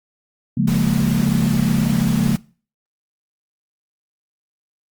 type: chord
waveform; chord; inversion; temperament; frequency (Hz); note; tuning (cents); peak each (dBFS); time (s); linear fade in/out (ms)
sine; Bb minor seventh; first; equal; 138.59 / 174.61 / 207.7 / 233.1; Db3 / F3 / Ab3 / Bb3; 0 / 0 / 0 / 0; -20; 0.57-2.36; 5
type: noise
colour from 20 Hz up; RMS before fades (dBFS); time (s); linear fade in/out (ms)
pink; -30; 0.67-2.37; 10
effects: noise-tail reverb RT60 0.4 s tail -22 dB re dry + Opus 32 kbps